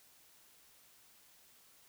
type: silence
effects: white hiss -64 dBFS RMS until 1.88 s